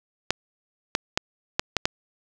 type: clicks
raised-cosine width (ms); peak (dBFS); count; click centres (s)
0.2; -3; 6; 0.306 / 0.951 / 1.175 / 1.595 / 1.767 / 1.855
effects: none